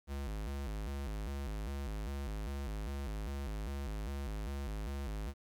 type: tone with vibrato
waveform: square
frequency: 60.4 Hz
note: B1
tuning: 38 cents flat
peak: -38 dBFS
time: 0.07-5.34 s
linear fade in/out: 50 ms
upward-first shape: square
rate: 2.5 Hz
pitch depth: 250 cents each way
effects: 11-bit